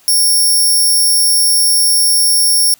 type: tone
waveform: 10% pulse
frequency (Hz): 5490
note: F8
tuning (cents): -31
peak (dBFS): -3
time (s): 0.08-2.74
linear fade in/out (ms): 0
effects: white hiss -48 dBFS RMS until 2.79 s